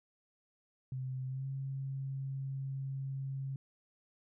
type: tone with pitch glide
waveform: sine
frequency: 130 to 135.36 Hz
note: C3 to C#3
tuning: -11 to -41 cents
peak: -36 dBFS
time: 0.92-3.56 s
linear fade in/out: 2 ms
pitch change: +70 cents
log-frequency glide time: 1.28-1.46 s
effects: none